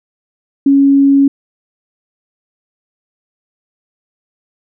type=tone; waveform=sine; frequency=277.2 Hz; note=C#4; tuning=in tune; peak=-5 dBFS; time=0.66-1.28 s; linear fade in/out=5 ms; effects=none